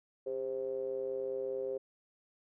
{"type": "ring-modulated tone", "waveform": "triangle", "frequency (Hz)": 62.5, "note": "B1", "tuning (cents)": 21, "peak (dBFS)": -29, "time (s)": [0.26, 1.78], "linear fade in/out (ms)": 10, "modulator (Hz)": 462, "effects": []}